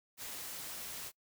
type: noise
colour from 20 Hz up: white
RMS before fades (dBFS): -44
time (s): 0.17-1.12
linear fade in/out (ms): 50
effects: noise-tail reverb RT60 0.1 s tail -23 dB re dry